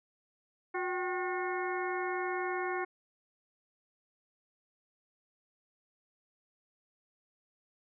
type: harmonic tone with a mistuned harmonic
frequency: 361.6 Hz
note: F#4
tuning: 40 cents flat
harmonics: 1 / 2 / 3 / 4 / 5 / 6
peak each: -35 / -38 / -40 / -41 / -42 / -43 dBFS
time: 0.74-2.85 s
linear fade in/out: 10 ms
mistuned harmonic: 2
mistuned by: +100 cents
effects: none